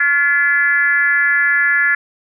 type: tone with frequency modulation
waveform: sine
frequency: 1714 Hz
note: A6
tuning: 46 cents flat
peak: -11 dBFS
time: 0-1.95 s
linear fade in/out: 5 ms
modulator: 307 Hz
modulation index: 0.85
effects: none